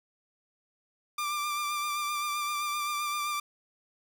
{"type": "tone with vibrato", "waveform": "sawtooth", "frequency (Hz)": 1185, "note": "D6", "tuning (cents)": 15, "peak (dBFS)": -26, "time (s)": [1.18, 3.4], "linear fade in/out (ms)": 5, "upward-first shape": "sine", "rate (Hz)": 7.7, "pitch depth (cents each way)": 25, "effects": ["9-bit"]}